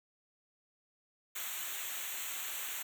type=noise with comb filter; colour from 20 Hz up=white; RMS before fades=-40 dBFS; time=1.35-2.83 s; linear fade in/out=10 ms; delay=0.2 ms; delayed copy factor=-1; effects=none